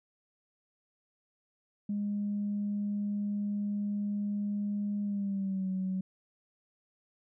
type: tone with pitch glide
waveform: sine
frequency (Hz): 205 to 187.99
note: G#3 to F#3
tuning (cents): -22 to +28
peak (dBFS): -29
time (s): 1.89-6.01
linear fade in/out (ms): 5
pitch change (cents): -150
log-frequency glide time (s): 5.03-5.69
effects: tanh soft clip ceiling -25 dBFS